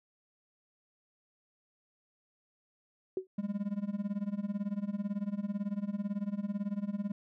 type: tone with exponential decay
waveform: sine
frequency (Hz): 375.6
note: F#4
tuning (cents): +26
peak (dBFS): -26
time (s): 3.17-3.27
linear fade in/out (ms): 2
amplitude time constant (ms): 21
type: tone with tremolo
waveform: triangle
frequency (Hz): 202.8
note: G#3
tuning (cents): -41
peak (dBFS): -27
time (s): 3.38-7.12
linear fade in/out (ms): 5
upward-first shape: sine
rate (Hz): 18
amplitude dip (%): 90
effects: none